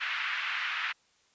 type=band-pass noise; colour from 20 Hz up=white; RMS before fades=-33 dBFS; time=0-0.93 s; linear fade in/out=20 ms; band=1300 to 2600 Hz; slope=24 dB/octave; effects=white hiss -67 dBFS RMS until 1.34 s + resampled to 16000 Hz